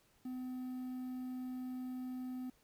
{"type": "tone with quantisation", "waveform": "triangle", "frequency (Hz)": 254, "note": "B3", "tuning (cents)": 49, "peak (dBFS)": -38, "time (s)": [0.25, 2.5], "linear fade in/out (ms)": 5, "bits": 11, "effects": ["pink hiss -71 dBFS RMS until 2.63 s"]}